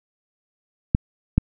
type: clicks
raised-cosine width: 5 ms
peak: -3 dBFS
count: 2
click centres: 0.949 / 1.38 s
effects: none